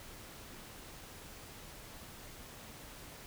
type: silence
effects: pink hiss -51 dBFS RMS until 3.26 s